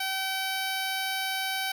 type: tone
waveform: 10% pulse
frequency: 767 Hz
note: G5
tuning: 38 cents flat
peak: -20 dBFS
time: 0-1.72 s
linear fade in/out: 5 ms
effects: none